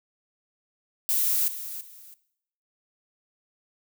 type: noise with echo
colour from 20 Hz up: violet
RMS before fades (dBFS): -24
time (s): 1.09-1.48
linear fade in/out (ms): 0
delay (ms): 330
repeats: 2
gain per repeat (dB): -12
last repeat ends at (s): 2.14
effects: noise-tail reverb RT60 0.7 s tail -17 dB re dry